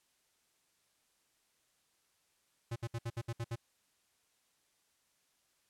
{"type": "tone bursts", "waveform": "square", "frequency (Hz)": 116.54, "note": "A#2", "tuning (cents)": 0, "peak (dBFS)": -36, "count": 8, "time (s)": [2.71, 3.558], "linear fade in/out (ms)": 10, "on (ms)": 50, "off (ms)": 64, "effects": ["white hiss -75 dBFS RMS until 5.69 s", "low-pass 11000 Hz 12 dB/octave"]}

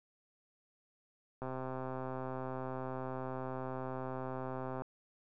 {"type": "click train", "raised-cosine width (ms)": 1, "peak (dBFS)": -27, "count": 443, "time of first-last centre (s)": [1.42, 4.82], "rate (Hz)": 130, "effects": []}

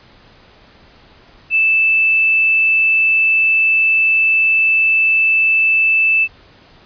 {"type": "tone", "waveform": "sine", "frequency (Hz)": 2637, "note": "E7", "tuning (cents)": 0, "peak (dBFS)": -10, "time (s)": [1.5, 6.28], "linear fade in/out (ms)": 50, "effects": ["pink hiss -46 dBFS RMS until 6.85 s", "resampled to 11025 Hz"]}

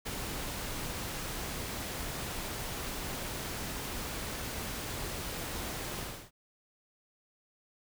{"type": "noise with ADSR envelope", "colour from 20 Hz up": "pink", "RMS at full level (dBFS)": -36, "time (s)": [0.05, 6.31], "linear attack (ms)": 21, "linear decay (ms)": 5, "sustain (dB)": -2, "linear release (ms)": 320, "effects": []}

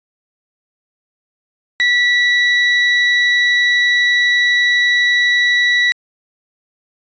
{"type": "tone", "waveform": "35% pulse", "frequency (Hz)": 1952, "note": "B6", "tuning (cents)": -21, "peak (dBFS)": -9, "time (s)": [1.8, 5.92], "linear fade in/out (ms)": 0, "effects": ["resampled to 16000 Hz"]}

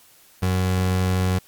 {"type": "tone", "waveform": "30% pulse", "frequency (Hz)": 92.5, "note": "F#2", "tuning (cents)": 0, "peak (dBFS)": -16, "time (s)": [0.42, 1.39], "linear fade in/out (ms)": 10, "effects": ["white hiss -53 dBFS RMS until 1.47 s", "Opus 48 kbps"]}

